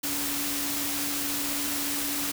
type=tone in noise; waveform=sine; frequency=286.3 Hz; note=D4; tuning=44 cents flat; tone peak=-35 dBFS; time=0.03-2.32 s; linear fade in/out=10 ms; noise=white; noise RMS=-30 dBFS; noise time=0.03-2.32 s; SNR=-8 dB; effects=none